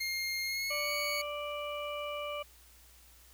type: tone with pitch glide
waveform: 25% pulse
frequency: 2129 to 2235 Hz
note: C7 to C#7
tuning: +30 to +14 cents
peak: -29 dBFS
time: 0-1.22 s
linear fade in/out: 10 ms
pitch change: +84 cents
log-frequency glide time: 0.43-0.91 s
type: harmonic tone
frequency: 587.3 Hz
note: D5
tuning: in tune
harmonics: 1 / 2 / 4 / 5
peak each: -38 / -41 / -44 / -45 dBFS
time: 0.7-2.43 s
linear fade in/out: 10 ms
effects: added 60 Hz sine -60 dBFS peak until 3.33 s + white hiss -60 dBFS RMS until 3.33 s